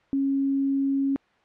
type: tone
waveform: sine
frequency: 274.1 Hz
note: C#4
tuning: 19 cents flat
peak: -21 dBFS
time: 0.13-1.16 s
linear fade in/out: 0 ms
effects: white hiss -61 dBFS RMS until 1.44 s + low-pass 2000 Hz 12 dB/octave